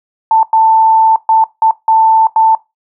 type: tone bursts at uneven times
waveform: sine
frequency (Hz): 888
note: A5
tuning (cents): +16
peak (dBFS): -5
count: 6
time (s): 0.31-0.43 / 0.53-1.16 / 1.29-1.44 / 1.62-1.71 / 1.88-2.27 / 2.36-2.55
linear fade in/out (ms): 2
effects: noise-tail reverb RT60 0.2 s tail -18 dB re dry